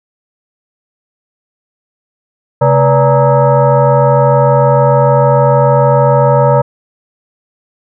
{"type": "tone with frequency modulation", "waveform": "sine", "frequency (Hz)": 221.4, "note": "A3", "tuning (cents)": 11, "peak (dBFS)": -5, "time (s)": [2.61, 6.62], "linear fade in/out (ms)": 10, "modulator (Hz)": 356, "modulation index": 2.2, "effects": []}